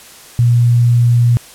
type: tone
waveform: sine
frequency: 119.8 Hz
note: A#2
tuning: 48 cents sharp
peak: -7 dBFS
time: 0.39-1.37 s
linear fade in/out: 0 ms
effects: white hiss -38 dBFS RMS until 1.54 s + low-pass 12000 Hz 12 dB/octave